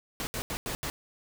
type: noise bursts at uneven times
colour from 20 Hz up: pink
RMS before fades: -34 dBFS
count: 5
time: 0.2-0.27 / 0.34-0.42 / 0.5-0.57 / 0.66-0.75 / 0.83-0.9 s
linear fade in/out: 0 ms
effects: none